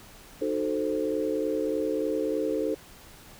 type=chord; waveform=sine; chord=D# diminished seventh; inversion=none; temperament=equal with one note detuned; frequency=306.7 / 370 / 440 / 523.3 Hz; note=D#4 / F#4 / A4 / C5; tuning=-25 / 0 / 0 / 0 cents; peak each=-30 / -35 / -29 / -31 dBFS; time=0.41-2.75 s; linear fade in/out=10 ms; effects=pink hiss -50 dBFS RMS until 3.39 s